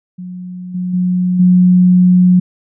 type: tone with level steps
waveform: sine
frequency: 181 Hz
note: F#3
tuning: 38 cents flat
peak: -24 / -16 / -11 / -5 dBFS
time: 0.18-2.4 s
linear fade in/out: 10 ms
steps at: 0.74 / 0.93 / 1.39 s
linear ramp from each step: 10 ms
effects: none